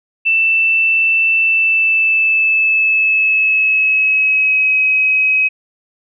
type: tone with pitch glide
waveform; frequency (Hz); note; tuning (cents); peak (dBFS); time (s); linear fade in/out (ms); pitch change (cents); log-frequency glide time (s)
sine; 2661 to 2542; E7 to D#7; +16 to +36; -10; 0.25-5.49; 20; -80; 1.42-4.77
effects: none